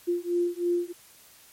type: beating tone pair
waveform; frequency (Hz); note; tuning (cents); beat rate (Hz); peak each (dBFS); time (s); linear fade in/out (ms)
sine; 347.6 / 350.7; F4 / F4; -8 / +7; 3.1; -27; 0.07-0.93; 20
effects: white hiss -54 dBFS RMS until 1.52 s + MP3 64 kbps